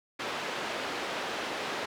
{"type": "band-pass noise", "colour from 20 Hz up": "pink", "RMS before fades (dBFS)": -35, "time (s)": [0.19, 1.86], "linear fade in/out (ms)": 10, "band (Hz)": [370, 3600], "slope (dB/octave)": 12, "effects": []}